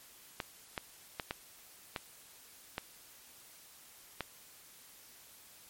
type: clicks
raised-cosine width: 0.3 ms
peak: -19 dBFS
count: 7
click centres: 0.402 / 0.778 / 1.198 / 1.309 / 1.962 / 2.781 / 4.207 s
effects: white hiss -57 dBFS RMS until 5.69 s + MP3 64 kbps